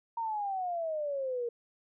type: exponential sweep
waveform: sine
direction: down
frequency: 935 to 466.2 Hz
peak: -31 dBFS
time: 0.17-1.49 s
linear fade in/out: 5 ms
effects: none